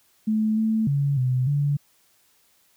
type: tone with pitch steps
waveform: sine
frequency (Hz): 216.9 / 220.4 / 141.2 / 127.4 / 143.7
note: A3 / A3 / C#3 / C3 / D3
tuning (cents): -25 / +3 / +32 / -46 / -37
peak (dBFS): -19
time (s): 0.27-1.77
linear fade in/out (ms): 10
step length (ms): 300
effects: white hiss -62 dBFS RMS until 2.76 s